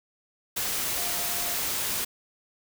sine tone in noise, 698.5 Hz, F5, in tune, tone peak -40 dBFS, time 0.97-1.55 s, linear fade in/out 10 ms, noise white, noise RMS -29 dBFS, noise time 0.56-2.05 s, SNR -14 dB, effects none

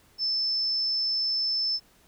sine tone, 5274 Hz, E8, in tune, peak -24 dBFS, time 0.18-1.8 s, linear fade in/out 50 ms, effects pink hiss -60 dBFS RMS until 2.07 s

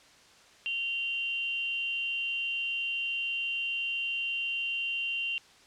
sine tone pair together, 2767 / 3107 Hz, F7 / G7, -17 / -16 cents, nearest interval major second, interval 201 cents, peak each -30 / -37 dBFS, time 0.66-5.38 s, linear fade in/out 0 ms, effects white hiss -57 dBFS RMS until 5.66 s + low-pass 6000 Hz 12 dB/octave

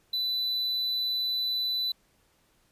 triangle tone, 3989 Hz, B7, 17 cents sharp, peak -25 dBFS, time 0.13-1.92 s, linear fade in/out 5 ms, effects pink hiss -67 dBFS RMS until 2.71 s + resampled to 32000 Hz

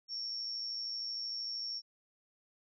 sine tone with amplitude modulation, 5480 Hz, F8, 34 cents flat, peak -34 dBFS, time 0.08-1.82 s, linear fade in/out 50 ms, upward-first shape sine, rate 113 Hz, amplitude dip 55%, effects none

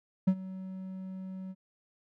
triangle tone with ADSR envelope, 188.3 Hz, F#3, 31 cents sharp, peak -17 dBFS, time 0.27-1.55 s, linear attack 10 ms, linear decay 64 ms, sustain -19 dB, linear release 44 ms, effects none

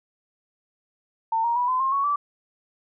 sine tone with pitch steps, 900 / 938.8 / 979.2 / 1021.4 / 1065.4 / 1111.2 / 1159.1 Hz, A5 / A#5 / B5 / C6 / C6 / C#6 / D6, +39 / +12 / -15 / -42 / +31 / +4 / -23 cents, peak -20 dBFS, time 1.32-2.16 s, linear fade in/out 5 ms, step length 120 ms, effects none

